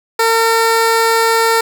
15% pulse tone, 454.3 Hz, A#4, 45 cents flat, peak -4 dBFS, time 0.19-1.61 s, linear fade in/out 5 ms, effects none

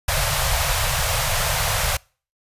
pink band-stop noise, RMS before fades -21 dBFS, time 0.08-1.97 s, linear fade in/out 5 ms, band 150 to 520 Hz, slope 48 dB/octave, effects noise-tail reverb RT60 0.4 s tail -26 dB re dry + resampled to 32000 Hz

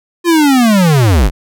square linear sweep, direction down, 352.9 to 36.71 Hz, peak -7 dBFS, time 0.24-1.31 s, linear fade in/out 50 ms, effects none

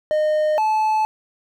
triangle tone pair in turn, 613 / 866.9 Hz, D#5 / A5, -26 / -26 cents, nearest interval tritone, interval 600 cents, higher second, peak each -14 dBFS, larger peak neither, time 0.11-0.58 / 0.58-1.05 s, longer neither, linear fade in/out 0 ms, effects none

